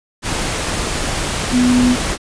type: tone in noise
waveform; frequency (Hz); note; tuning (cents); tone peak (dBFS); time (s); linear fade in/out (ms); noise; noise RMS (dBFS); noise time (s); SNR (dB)
sine; 248; B3; +7; -10; 1.51-1.97; 50; pink; -20; 0.22-2.18; +7
effects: resampled to 22050 Hz